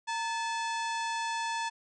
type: harmonic tone with a mistuned harmonic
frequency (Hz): 867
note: A5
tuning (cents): -26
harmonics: 1 / 2 / 3 / 4 / 5 / 6 / 7 / 8 / 9 / 10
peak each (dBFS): -32 / -38 / -42 / -44 / -46 / -48 / -49 / -50 / -51 / -52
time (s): 0.07-1.7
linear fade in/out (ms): 20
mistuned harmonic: 1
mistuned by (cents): +100
effects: none